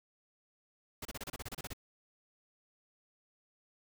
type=noise bursts; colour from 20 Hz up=pink; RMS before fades=-42 dBFS; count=12; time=1.02-1.734 s; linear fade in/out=5 ms; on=32 ms; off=30 ms; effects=none